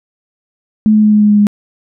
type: tone with pitch steps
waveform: sine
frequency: 215 / 213.5 / 212 / 210.6 / 209.1 / 207.7 / 206.2 Hz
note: A3 / G#3 / G#3 / G#3 / G#3 / G#3 / G#3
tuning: -40 / +48 / +36 / +24 / +12 / 0 / -12 cents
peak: -5 dBFS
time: 0.86-1.469 s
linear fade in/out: 0 ms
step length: 87 ms
effects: none